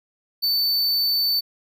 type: tone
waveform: square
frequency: 4526 Hz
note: C#8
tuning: 35 cents sharp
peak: -19 dBFS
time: 0.42-1.41 s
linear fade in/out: 20 ms
effects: none